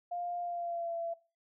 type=tone with pitch glide; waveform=sine; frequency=702 to 673.8 Hz; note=F5 to E5; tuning=+9 to +38 cents; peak=-34 dBFS; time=0.11-1.14 s; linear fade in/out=10 ms; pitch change=-71 cents; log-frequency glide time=0.41-0.95 s; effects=noise-tail reverb RT60 0.3 s tail -19 dB re dry